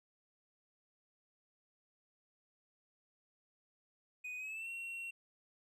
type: tone with pitch glide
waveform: triangle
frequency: 2489 to 2730 Hz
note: D#7 to F7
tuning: 0 to -40 cents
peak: -40 dBFS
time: 4.24-5.11 s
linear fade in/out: 10 ms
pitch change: +160 cents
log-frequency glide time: 4.37-4.69 s
effects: none